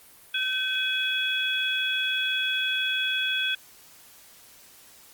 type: tone cluster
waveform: sine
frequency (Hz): 1536 / 2530 / 3364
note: G6 / D#7 / G#7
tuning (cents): -36 / +28 / +22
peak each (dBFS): -29 / -29 / -27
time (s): 0.34-3.55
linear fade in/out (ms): 5
effects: white hiss -52 dBFS RMS until 5.13 s + Opus 32 kbps